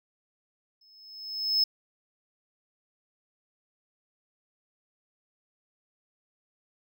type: tone with exponential growth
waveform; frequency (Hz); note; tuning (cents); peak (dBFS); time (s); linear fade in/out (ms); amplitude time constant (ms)
triangle; 5200; E8; -24; -18; 0.81-1.64; 5; 180
effects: none